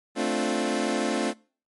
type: chord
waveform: 25% pulse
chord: D minor seventh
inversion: second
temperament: equal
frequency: 220 / 261.6 / 293.7 / 349.2 Hz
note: A3 / C4 / D4 / F4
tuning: 0 / 0 / 0 / 0 cents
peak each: -26 dBFS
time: 0.15-1.34 s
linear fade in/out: 50 ms
effects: noise-tail reverb RT60 0.4 s tail -24 dB re dry + MP3 48 kbps